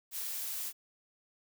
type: noise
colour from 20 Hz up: blue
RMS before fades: -38 dBFS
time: 0.11-0.73 s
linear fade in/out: 50 ms
effects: none